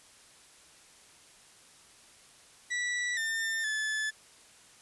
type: tone with pitch steps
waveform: 40% pulse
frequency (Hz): 1953 / 1801 / 1732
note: B6 / A6 / A6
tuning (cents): -20 / +40 / -28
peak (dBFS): -29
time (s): 2.7-4.11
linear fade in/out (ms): 20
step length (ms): 470
effects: white hiss -57 dBFS RMS until 4.81 s + resampled to 24000 Hz